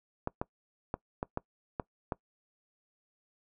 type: clicks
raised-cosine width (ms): 1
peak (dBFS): -18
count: 7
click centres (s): 0.274 / 0.415 / 0.941 / 1.229 / 1.374 / 1.798 / 2.122
effects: noise-tail reverb RT60 0.1 s tail -22 dB re dry